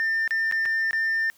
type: tone with dropouts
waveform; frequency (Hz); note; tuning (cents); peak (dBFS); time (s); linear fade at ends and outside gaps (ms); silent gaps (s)
sine; 1798; A6; +37; -19; 0-1.3; 0; 0.277-0.308 / 0.513-0.523 / 0.654-0.658 / 0.909-0.931
effects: tanh soft clip ceiling -20 dBFS + white hiss -58 dBFS RMS until 1.37 s